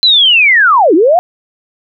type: linear two-way sweep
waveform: sine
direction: down then up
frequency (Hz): 4093 to 294.8 to 743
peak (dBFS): -4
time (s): 0.03-1.19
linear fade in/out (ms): 0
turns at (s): 0.94
effects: none